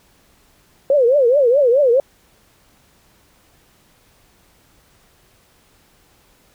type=tone with vibrato; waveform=sine; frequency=523.3 Hz; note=C5; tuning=in tune; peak=-10 dBFS; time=0.9-2 s; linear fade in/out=2 ms; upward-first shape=triangle; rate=4.7 Hz; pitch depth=250 cents each way; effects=pink hiss -55 dBFS RMS until 6.54 s